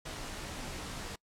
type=noise with comb filter; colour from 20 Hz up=pink; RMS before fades=-41 dBFS; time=0.05-1.16 s; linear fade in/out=10 ms; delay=18 ms; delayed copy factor=-0.55; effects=noise-tail reverb RT60 0.1 s tail -25 dB re dry + low-pass 9000 Hz 12 dB/octave